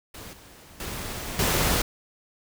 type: noise with level steps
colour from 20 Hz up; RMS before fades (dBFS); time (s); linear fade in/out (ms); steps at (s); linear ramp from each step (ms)
pink; -41 / -49 / -34 / -23; 0.14-1.82; 5; 0.33 / 0.8 / 1.39; 2
effects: none